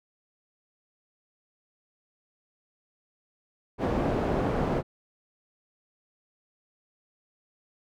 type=low-pass noise; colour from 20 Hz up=white; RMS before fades=-27 dBFS; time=3.78-4.83 s; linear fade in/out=50 ms; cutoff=540 Hz; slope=12 dB/octave; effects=none